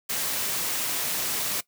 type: noise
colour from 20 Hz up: white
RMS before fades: -28 dBFS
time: 0.09-1.61 s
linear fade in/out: 10 ms
effects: noise-tail reverb RT60 0.1 s tail -19 dB re dry + high-pass 100 Hz 12 dB/octave